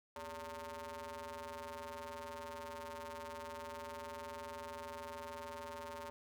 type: ring-modulated tone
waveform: sawtooth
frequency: 166.7 Hz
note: E3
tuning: 20 cents sharp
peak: -38 dBFS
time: 0.16-6.1 s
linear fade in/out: 0 ms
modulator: 740 Hz
effects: none